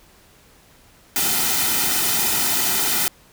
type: noise with comb filter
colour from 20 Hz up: white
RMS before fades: -20 dBFS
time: 1.16-3.08 s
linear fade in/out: 0 ms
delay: 1.8 ms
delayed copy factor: -0.65
effects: pink hiss -52 dBFS RMS until 3.32 s